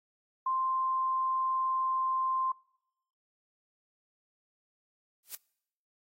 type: tone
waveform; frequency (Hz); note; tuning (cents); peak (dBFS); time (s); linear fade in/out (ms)
sine; 1046.5; C6; 0; -27; 0.46-2.52; 5
type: noise with exponential growth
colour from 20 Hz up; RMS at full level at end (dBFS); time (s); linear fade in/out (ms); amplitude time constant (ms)
blue; -34; 5.23-5.35; 2; 25
effects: noise-tail reverb RT60 0.8 s tail -25 dB re dry + AAC 48 kbps